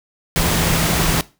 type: tone in noise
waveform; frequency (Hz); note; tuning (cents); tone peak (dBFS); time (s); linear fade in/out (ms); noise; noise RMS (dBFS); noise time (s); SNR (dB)
sine; 164.81; E3; 0; -22; 0.36-1.21; 0; pink; -18; 0.36-1.21; -7
effects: noise-tail reverb RT60 0.3 s tail -19 dB re dry